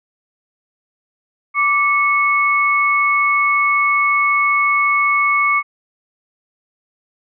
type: tone pair together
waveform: sine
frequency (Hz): 1165.4 / 2200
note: D6 / C#7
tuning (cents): -14 / -14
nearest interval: major seventh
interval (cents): 1100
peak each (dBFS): -15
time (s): 1.54-5.63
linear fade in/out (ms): 50
effects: none